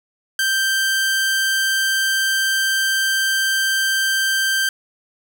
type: tone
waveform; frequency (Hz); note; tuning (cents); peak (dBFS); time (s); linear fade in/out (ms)
sawtooth; 1568; G6; 0; -13; 0.39-4.69; 2
effects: none